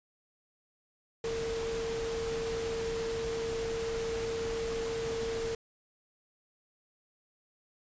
sine tone in noise, 455.8 Hz, A#4, 39 cents flat, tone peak -32 dBFS, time 1.24-5.55 s, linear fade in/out 2 ms, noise pink, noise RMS -40 dBFS, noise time 1.24-5.55 s, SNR +5 dB, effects resampled to 16000 Hz

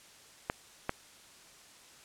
clicks, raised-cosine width 0.5 ms, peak -15 dBFS, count 2, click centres 0.499 / 0.894 s, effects white hiss -56 dBFS RMS until 2.04 s + low-pass 9000 Hz 12 dB/octave

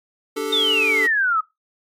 square chord, D suspended fourth, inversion none, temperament equal, 293.7 / 392 / 440 Hz, D4 / G4 / A4, 0 / 0 / 0 cents, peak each -30 / -30 / -25 dBFS, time 0.36-1.07 s, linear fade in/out 10 ms
sine exponential sweep, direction down, 3695 to 1244.5 Hz, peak -16 dBFS, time 0.52-1.41 s, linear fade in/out 10 ms
effects noise-tail reverb RT60 0.2 s tail -21 dB re dry + AAC 48 kbps

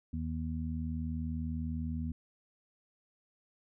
harmonic tone, 80 Hz, D#2, 49 cents sharp, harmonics 1 / 2 / 3, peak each -36 / -40 / -38 dBFS, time 0.13-2.12 s, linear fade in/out 5 ms, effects none

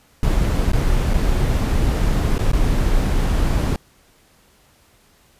brown noise with dropouts, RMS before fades -17 dBFS, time 0.23-3.76 s, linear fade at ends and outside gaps 1 ms, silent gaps 0.718-0.732 / 1.136-1.14 / 2.381-2.391 / 2.516-2.532 s, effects pink hiss -55 dBFS RMS until 5.39 s + resampled to 32000 Hz

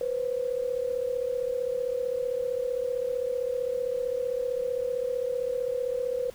sine tone pair together, 490.4 / 525.9 Hz, B4 / C5, -12 / +9 cents, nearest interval minor second, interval 121 cents, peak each -28 / -31 dBFS, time 0.01-6.3 s, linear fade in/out 2 ms, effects pink hiss -52 dBFS RMS until 6.34 s

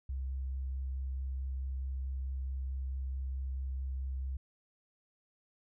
sine tone with vibrato, 66 Hz, C2, 16 cents sharp, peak -34 dBFS, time 0.09-4.37 s, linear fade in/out 5 ms, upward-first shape sine, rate 4.6 Hz, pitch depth 10 cents each way, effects none

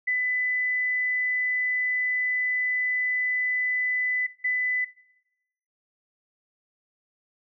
sine tone pair in turn, 2000 / 2000 Hz, B6 / B6, +21 / +21 cents, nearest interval unison, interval 0 cents, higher neither, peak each -22 dBFS, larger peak neither, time 0.07-4.27 / 4.44-4.85 s, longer first, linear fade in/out 10 ms, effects noise-tail reverb RT60 0.9 s tail -20 dB re dry

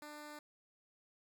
10% pulse tone, 298 Hz, D4, 25 cents sharp, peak -40 dBFS, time 0.02-0.39 s, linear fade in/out 2 ms, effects none

